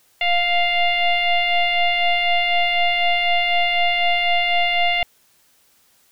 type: tone with frequency modulation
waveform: sine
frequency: 1400 Hz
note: F6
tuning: 4 cents sharp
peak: -15 dBFS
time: 0.21-5.03 s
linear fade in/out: 2 ms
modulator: 699 Hz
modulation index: 2.4
effects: white hiss -58 dBFS RMS until 6.11 s